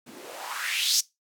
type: noise with band-pass filter sweep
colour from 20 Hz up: blue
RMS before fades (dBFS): -29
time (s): 0.06-1.01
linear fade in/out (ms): 10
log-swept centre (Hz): 210 to 6000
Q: 3.5
effects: noise-tail reverb RT60 0.2 s tail -21 dB re dry